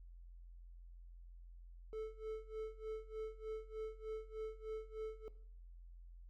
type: tone with tremolo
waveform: triangle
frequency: 437.6 Hz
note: A4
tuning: 9 cents flat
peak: -38 dBFS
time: 1.93-5.28 s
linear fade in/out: 0 ms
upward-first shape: sine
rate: 3.3 Hz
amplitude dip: 90%
effects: noise-tail reverb RT60 0.6 s tail -17 dB re dry + added 43 Hz sine -53 dBFS peak until 6.29 s